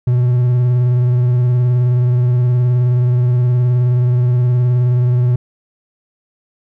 triangle tone with vibrato, 123.47 Hz, B2, in tune, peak -8 dBFS, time 0.07-5.36 s, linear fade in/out 5 ms, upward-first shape sine, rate 19 Hz, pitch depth 31 cents each way, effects none

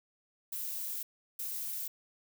violet noise bursts at uneven times, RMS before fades -38 dBFS, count 2, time 0.52-1.03 / 1.39-1.88 s, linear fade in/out 5 ms, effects none

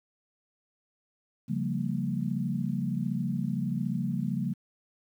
sine chord, G half-diminished seventh, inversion second, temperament equal with one note detuned, 138.59 / 174.61 / 196 / 229.5 Hz, Db3 / F3 / G3 / Bb3, 0 / 0 / 0 / -27 cents, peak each -33 dBFS, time 1.48-4.54 s, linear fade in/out 20 ms, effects 10-bit

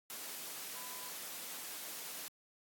sine tone in noise, 1004 Hz, B5, 28 cents sharp, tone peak -53 dBFS, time 0.75-1.09 s, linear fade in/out 0 ms, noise white, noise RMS -45 dBFS, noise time 0.1-2.28 s, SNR -11 dB, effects high-pass 200 Hz 12 dB/octave + AAC 64 kbps

